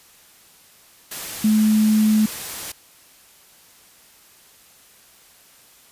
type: tone in noise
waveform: sine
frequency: 215.3 Hz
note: A3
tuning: 37 cents flat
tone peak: -13 dBFS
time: 1.44-2.26 s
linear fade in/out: 5 ms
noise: white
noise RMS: -31 dBFS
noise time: 1.11-2.72 s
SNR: +15 dB
effects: white hiss -51 dBFS RMS until 5.91 s + resampled to 32000 Hz